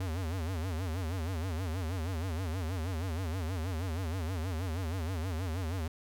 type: tone with vibrato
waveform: square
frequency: 86.6 Hz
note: F2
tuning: 14 cents flat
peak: -33 dBFS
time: 0-5.88 s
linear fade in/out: 5 ms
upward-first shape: sine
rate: 6.3 Hz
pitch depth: 190 cents each way
effects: none